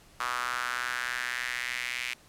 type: tone with high-pass filter sweep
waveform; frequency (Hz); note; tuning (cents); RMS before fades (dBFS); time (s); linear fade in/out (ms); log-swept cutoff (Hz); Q
sawtooth; 123.47; B2; 0; -33; 0.2-2.14; 5; 1200 to 2300; 3.6
effects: pink hiss -57 dBFS RMS until 2.28 s + low-pass 12000 Hz 12 dB/octave